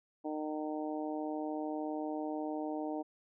harmonic tone, 153.2 Hz, D#3, 27 cents flat, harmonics 2 / 3 / 4 / 5 / 6, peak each -37 / -44 / -42 / -43 / -48 dBFS, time 0.24-3.03 s, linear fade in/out 20 ms, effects none

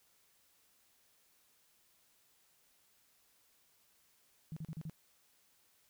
sine tone bursts, 159.2 Hz, D#3, 40 cents sharp, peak -40 dBFS, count 5, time 4.52-4.897 s, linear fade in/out 0 ms, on 45 ms, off 38 ms, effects white hiss -71 dBFS RMS until 5.89 s

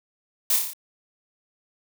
blue noise with echo, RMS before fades -21 dBFS, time 0.5-0.56 s, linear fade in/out 2 ms, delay 29 ms, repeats 6, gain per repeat -3 dB, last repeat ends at 0.734 s, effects none

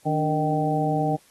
harmonic tone with a mistuned harmonic, 154.8 Hz, D#3, 9 cents flat, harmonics 1 / 2 / 3 / 4 / 5, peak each -25 / -27 / -30 / -29 / -25 dBFS, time 0.05-1.17 s, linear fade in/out 20 ms, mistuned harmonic 2, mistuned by -88 cents, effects white hiss -57 dBFS RMS until 1.3 s + AAC 32 kbps

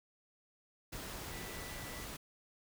sine tone in noise, 1975 Hz, B6, in tune, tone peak -52 dBFS, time 1.31-2.05 s, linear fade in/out 10 ms, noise pink, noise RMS -45 dBFS, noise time 0.92-2.17 s, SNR -10 dB, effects none

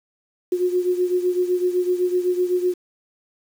sine beating tone pair, 359 / 366.9 Hz, F4 / F#4, +48 / -15 cents, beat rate 7.9 Hz, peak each -19 / -24 dBFS, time 0.52-2.74 s, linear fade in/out 5 ms, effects 7-bit

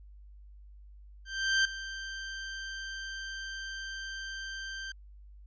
sawtooth tone with ADSR envelope, 1568 Hz, G6, in tune, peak -19 dBFS, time 1.25-4.92 s, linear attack 400 ms, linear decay 4 ms, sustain -15 dB, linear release 4 ms, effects added 50 Hz sine -49 dBFS peak until 5.46 s + resampled to 16000 Hz

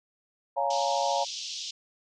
sine chord, Bb minor seventh, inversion first, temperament just, 559.4 / 699.2 / 839.1 / 932.3 Hz, Db5 / F5 / Ab5 / Bb5, +16 / +2 / +18 / 0 cents, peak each -30 dBFS, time 0.56-1.25 s, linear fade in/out 20 ms
white band-pass noise, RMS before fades -37 dBFS, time 0.7-1.71 s, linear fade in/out 5 ms, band 2900 to 6200 Hz, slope 48 dB/octave
effects none

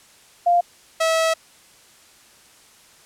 sine / sawtooth tone pair in turn, 698.5 / 648.8 Hz, F5 / E5, 0 / -28 cents, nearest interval minor second, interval 128 cents, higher first, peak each -13 dBFS, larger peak neither, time 0.46-0.61 / 1-1.34 s, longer second, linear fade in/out 10 ms, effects white hiss -51 dBFS RMS until 3.05 s + low-pass 10000 Hz 12 dB/octave

